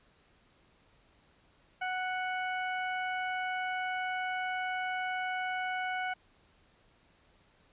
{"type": "tone", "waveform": "20% pulse", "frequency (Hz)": 740, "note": "F#5", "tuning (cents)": 0, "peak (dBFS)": -27, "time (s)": [1.81, 6.14], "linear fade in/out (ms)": 10, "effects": ["pink hiss -66 dBFS RMS until 7.72 s", "resampled to 8000 Hz"]}